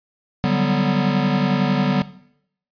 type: chord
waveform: square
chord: G major seventh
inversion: second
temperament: equal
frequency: 146.83 / 185 / 196 / 246.9 Hz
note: D3 / F#3 / G3 / B3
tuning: 0 / 0 / 0 / 0 cents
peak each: -23 dBFS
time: 0.44-2.02 s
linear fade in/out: 0 ms
effects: noise-tail reverb RT60 0.7 s tail -17 dB re dry + resampled to 11025 Hz